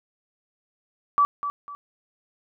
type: tone with echo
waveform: sine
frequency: 1152 Hz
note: D6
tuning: 34 cents flat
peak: -15 dBFS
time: 1.18-1.25 s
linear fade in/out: 0 ms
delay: 250 ms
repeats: 2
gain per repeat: -10 dB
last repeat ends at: 1.75 s
effects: none